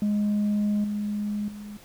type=tone with level steps; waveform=sine; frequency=207.7 Hz; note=G#3; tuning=in tune; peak=-19 / -25 / -36 dBFS; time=0.02-1.77 s; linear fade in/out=2 ms; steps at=0.84 / 1.48 s; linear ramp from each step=2 ms; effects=tanh soft clip ceiling -20 dBFS + pink hiss -51 dBFS RMS until 1.84 s